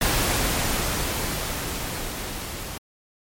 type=noise with level ramp; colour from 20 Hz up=pink; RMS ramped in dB=-21 to -34 dBFS; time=0.01-2.78 s; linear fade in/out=5 ms; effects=MP3 64 kbps